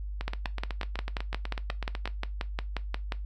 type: two click trains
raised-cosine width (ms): 0.3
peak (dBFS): -18 / -15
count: 16 / 17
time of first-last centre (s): 0.21-2.076 / 0.28-3.122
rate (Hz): 8.04 / 5.63
effects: noise-tail reverb RT60 0.2 s tail -17 dB re dry + added 50 Hz sine -33 dBFS peak until 3.25 s